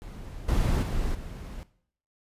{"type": "noise with level steps", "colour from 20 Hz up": "brown", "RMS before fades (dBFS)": [-40, -24, -29, -38], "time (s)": [0.02, 1.63], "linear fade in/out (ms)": 0, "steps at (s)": [0.48, 0.82, 1.14], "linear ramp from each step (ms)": 10, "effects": ["noise-tail reverb RT60 0.6 s tail -17 dB re dry", "resampled to 32000 Hz"]}